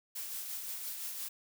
blue noise with tremolo, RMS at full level -39 dBFS, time 0.15-1.29 s, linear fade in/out 10 ms, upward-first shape triangle, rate 5.8 Hz, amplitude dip 40%, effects none

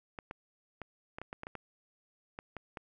clicks, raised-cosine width 0.5 ms, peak -26 dBFS, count 12, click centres 0.188 / 0.311 / 0.817 / 1.185 / 1.216 / 1.329 / 1.434 / 1.469 / 1.553 / 2.389 / 2.567 / 2.772 s, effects none

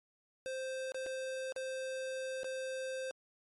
square tone with dropouts, 523.3 Hz, C5, in tune, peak -38 dBFS, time 0.46-3.11 s, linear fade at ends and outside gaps 0 ms, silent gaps 0.92-0.945 / 1.062-1.065 / 1.523-1.562 / 2.433-2.444 s, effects MP3 48 kbps

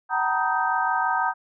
sine tone cluster, 755 / 911 / 957 / 1252 / 1560 Hz, F#5 / A#5 / A#5 / D#6 / G6, +35 / -40 / +45 / +10 / -9 cents, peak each -27 dBFS, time 0.09-1.34 s, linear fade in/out 50 ms, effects none

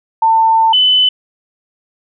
sine tone pair in turn, 896 / 3014 Hz, A5 / F#7, +31 / +31 cents, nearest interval octave + major sixth, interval 2100 cents, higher second, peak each -7 dBFS, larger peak neither, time 0.22-0.73 / 0.73-1.09 s, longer first, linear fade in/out 5 ms, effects none

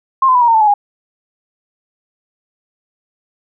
sine tone with pitch steps, 1063 / 1023.8 / 986.1 / 949.8 / 914.8 / 881.1 / 848.6 / 817.3 Hz, C6 / C6 / B5 / A#5 / A#5 / A5 / G#5 / G#5, +27 / -38 / -3 / +32 / -33 / +2 / +37 / -28 cents, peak -7 dBFS, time 0.22-0.74 s, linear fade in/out 5 ms, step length 65 ms, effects none

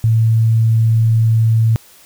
sine tone, 112.6 Hz, A2, 40 cents sharp, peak -9 dBFS, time 0.04-1.76 s, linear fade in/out 0 ms, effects white hiss -45 dBFS RMS until 2.05 s

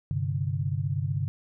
sine chord, G suspended fourth, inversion none, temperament equal, 98 / 130.81 / 146.83 Hz, G2 / C3 / D3, 0 / 0 / 0 cents, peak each -30 dBFS, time 0.11-1.28 s, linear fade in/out 0 ms, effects none

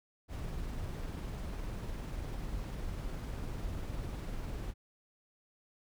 brown noise with tremolo, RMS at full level -38 dBFS, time 0.28-4.74 s, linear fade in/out 50 ms, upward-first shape sine, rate 20 Hz, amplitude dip 25%, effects none

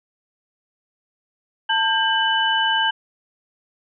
sine tone cluster, 892 / 1596 / 2989 Hz, A5 / G6 / F#7, +23 / +31 / +17 cents, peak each -21 dBFS, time 1.69-2.91 s, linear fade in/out 10 ms, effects none

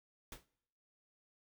pink noise with exponential decay, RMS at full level -44 dBFS, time 0.32-0.46 s, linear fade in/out 2 ms, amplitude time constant 30 ms, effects noise-tail reverb RT60 0.8 s tail -23 dB re dry

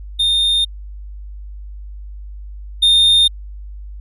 triangle tone pair in turn, 3648 / 3648 Hz, A#7 / A#7, -38 / -38 cents, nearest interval unison, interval 0 cents, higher neither, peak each -11 / -7 dBFS, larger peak second, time 0.19-0.65 / 2.82-3.28 s, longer neither, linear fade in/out 10 ms, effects added 50 Hz sine -29 dBFS peak until 4 s + resampled to 32000 Hz

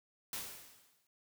white noise with exponential decay, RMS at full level -39 dBFS, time 0.33-1.07 s, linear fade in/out 2 ms, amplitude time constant 160 ms, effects none

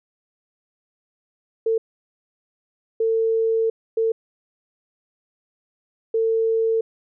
sine tone bursts at uneven times, 450 Hz, A4, 39 cents sharp, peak -17 dBFS, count 4, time 1.66-1.78 / 3-3.7 / 3.97-4.12 / 6.14-6.81 s, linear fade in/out 5 ms, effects none

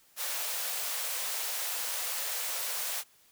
white high-pass noise, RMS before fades -34 dBFS, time 0.16-3.04 s, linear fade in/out 50 ms, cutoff 460 Hz, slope 96 dB/octave, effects white hiss -63 dBFS RMS until 3.31 s

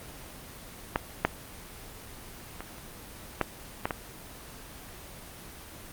clicks, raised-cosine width 0.5 ms, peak -9 / -6 / -21 / -30 / -9 / -12 / -14 dBFS, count 7, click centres 0.959 / 1.25 / 2.606 / 2.783 / 3.413 / 3.855 / 3.908 s, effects pink hiss -45 dBFS RMS until 5.92 s + Opus 24 kbps

